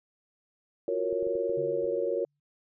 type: chord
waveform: sine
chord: Gb major seventh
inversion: third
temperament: equal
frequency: 349.2 / 370 / 466.2 / 554.4 Hz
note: F4 / Gb4 / Bb4 / Db5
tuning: 0 / 0 / 0 / 0 cents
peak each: -35 / -34 / -30 / -31 dBFS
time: 0.88-2.25 s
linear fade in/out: 2 ms
type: clicks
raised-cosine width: 2 ms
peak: -34 dBFS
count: 6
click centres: 1.127 / 1.227 / 1.269 / 1.354 / 1.496 / 1.844 s
type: tone with exponential decay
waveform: sine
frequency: 144.7 Hz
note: D3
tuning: 25 cents flat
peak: -39 dBFS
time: 1.57-2.4 s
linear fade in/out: 5 ms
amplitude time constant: 180 ms
effects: none